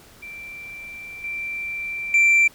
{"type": "tone with level steps", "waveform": "sine", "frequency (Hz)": 2349, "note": "D7", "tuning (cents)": 0, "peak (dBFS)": [-34, -26, -10], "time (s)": [0.22, 2.48], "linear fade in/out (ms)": 10, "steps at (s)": [1.24, 2.14], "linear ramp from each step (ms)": 2, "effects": ["tanh soft clip ceiling -12 dBFS", "pink hiss -49 dBFS RMS until 2.54 s"]}